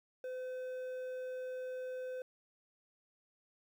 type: tone with low-pass filter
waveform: square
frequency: 510 Hz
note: C5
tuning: 44 cents flat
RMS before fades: -42 dBFS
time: 0.24-2.22 s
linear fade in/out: 2 ms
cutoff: 1400 Hz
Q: 0.51
effects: 11-bit